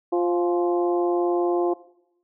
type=harmonic tone with a mistuned harmonic; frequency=175 Hz; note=F3; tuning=4 cents sharp; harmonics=2 / 3 / 4 / 5 / 6; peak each=-20 / -31 / -27 / -34 / -35 dBFS; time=0.12-1.74 s; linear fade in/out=10 ms; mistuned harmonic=5; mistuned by=-44 cents; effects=noise-tail reverb RT60 0.8 s tail -19 dB re dry